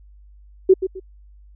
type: tone with echo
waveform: sine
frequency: 377.5 Hz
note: F#4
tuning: 35 cents sharp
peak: -7 dBFS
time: 0.69-0.74 s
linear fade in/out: 10 ms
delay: 130 ms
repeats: 2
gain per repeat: -11 dB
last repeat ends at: 1 s
effects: added 50 Hz sine -44 dBFS peak until 1.55 s